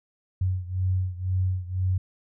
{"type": "beating tone pair", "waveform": "sine", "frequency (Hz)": [92, 94], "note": ["F#2", "F#2"], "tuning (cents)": [-9, 28], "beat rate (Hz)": 2, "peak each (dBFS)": [-25, -28], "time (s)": [0.41, 1.98], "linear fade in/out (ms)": 5, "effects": []}